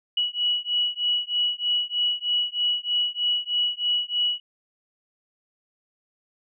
sine beating tone pair, 2929 / 2932.2 Hz, F#7 / F#7, -18 / -16 cents, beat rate 3.2 Hz, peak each -25 dBFS, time 0.17-4.4 s, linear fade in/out 5 ms, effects none

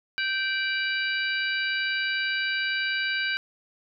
harmonic tone with a mistuned harmonic, 779 Hz, G5, 11 cents flat, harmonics 2 / 3 / 4 / 5 / 6, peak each -27 / -31 / -33 / -35 / -37 dBFS, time 0.18-3.37 s, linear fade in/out 0 ms, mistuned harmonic 4, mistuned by -110 cents, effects none

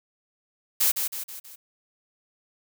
blue noise with echo, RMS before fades -21 dBFS, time 0.8-0.92 s, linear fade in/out 10 ms, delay 160 ms, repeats 4, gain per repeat -6 dB, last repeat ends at 1.56 s, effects none

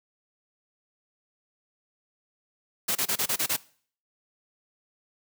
white noise bursts, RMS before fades -26 dBFS, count 7, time 2.88-3.566 s, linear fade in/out 10 ms, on 74 ms, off 28 ms, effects noise-tail reverb RT60 0.5 s tail -21 dB re dry + high-pass 100 Hz 12 dB/octave

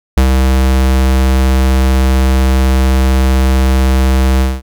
square tone with ADSR envelope, 65.41 Hz, C2, in tune, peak -5 dBFS, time 0.17-4.62 s, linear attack 4 ms, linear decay 86 ms, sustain -3 dB, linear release 210 ms, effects none

